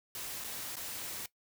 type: noise with dropouts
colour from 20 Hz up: white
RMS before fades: -41 dBFS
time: 0.15-1.26 s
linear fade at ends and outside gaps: 1 ms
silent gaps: 0.44-0.444 / 0.756-0.767 s
effects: noise-tail reverb RT60 0.1 s tail -18 dB re dry